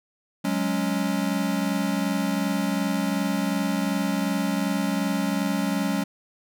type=chord; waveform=square; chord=F# suspended second; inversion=none; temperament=equal; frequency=185 / 207.7 / 277.2 Hz; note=F#3 / G#3 / C#4; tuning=0 / 0 / 0 cents; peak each=-28 dBFS; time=0.44-6.04 s; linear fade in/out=10 ms; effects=none